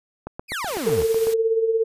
click train, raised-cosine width 1 ms, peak -17 dBFS, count 9, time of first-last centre 0.27-1.27 s, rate 8 Hz
30% pulse exponential sweep, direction down, 2637 to 55 Hz, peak -23 dBFS, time 0.48-1.06 s, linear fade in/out 50 ms
white noise, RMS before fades -35 dBFS, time 0.67-1.34 s, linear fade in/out 5 ms
sine tone with tremolo, 450 Hz, A4, 39 cents sharp, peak -15 dBFS, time 0.86-1.84 s, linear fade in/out 10 ms, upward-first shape sine, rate 17 Hz, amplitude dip 55%
effects resampled to 32000 Hz

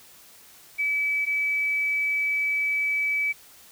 sine tone pair in turn, 2295 / 2295 Hz, D7 / D7, -40 / -40 cents, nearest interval unison, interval 0 cents, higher neither, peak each -22 dBFS, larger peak neither, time 0.78-1.26 / 1.26-3.33 s, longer second, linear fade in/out 20 ms, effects white hiss -51 dBFS RMS until 3.71 s

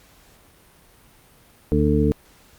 harmonic tone, 74.1 Hz, D2, 16 cents sharp, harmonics 1 / 2 / 3 / 4 / 6, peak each -22 / -22 / -22 / -22 / -22 dBFS, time 1.72-2.12 s, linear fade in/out 0 ms, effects pink hiss -53 dBFS RMS until 2.58 s + Opus 48 kbps

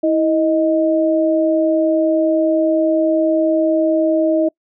sine tone pair together, 324.7 / 625.1 Hz, E4 / D#5, -26 / +8 cents, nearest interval major seventh, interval 1134 cents, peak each -15 dBFS, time 0.03-4.49 s, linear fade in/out 10 ms, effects noise-tail reverb RT60 0.1 s tail -26 dB re dry

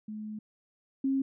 sine tone pair in turn, 213.9 / 269.5 Hz, A3 / C#4, -49 / -49 cents, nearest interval major third, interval 400 cents, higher second, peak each -36 / -25 dBFS, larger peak second, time 0.08-0.39 / 1.04-1.22 s, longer first, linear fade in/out 5 ms, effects none

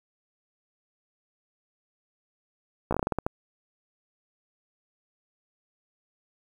slowing click train, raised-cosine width 1 ms, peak -12 dBFS, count 10, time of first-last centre 2.91-3.265 s, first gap 15 ms, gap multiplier 1.23, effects 8-bit

